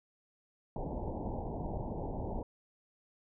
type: low-pass noise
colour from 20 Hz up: pink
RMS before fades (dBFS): -38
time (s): 0.76-2.43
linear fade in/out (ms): 2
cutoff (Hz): 930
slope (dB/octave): 96
effects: none